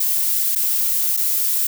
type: noise with dropouts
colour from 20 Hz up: violet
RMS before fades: -19 dBFS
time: 0-1.67 s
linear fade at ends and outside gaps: 5 ms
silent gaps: 0.552-0.558 / 1.168-1.172 s
effects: none